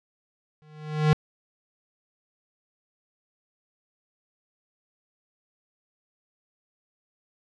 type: tone with exponential growth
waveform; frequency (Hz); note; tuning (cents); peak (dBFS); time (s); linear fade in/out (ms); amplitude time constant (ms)
square; 152.9; D#3; -30; -15; 0.62-1.13; 0; 110
effects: low-pass 4000 Hz 12 dB/octave